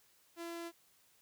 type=tone; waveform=sawtooth; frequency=338.2 Hz; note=E4; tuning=44 cents sharp; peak=-38 dBFS; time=0.36-0.72 s; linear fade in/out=50 ms; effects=white hiss -69 dBFS RMS until 1.21 s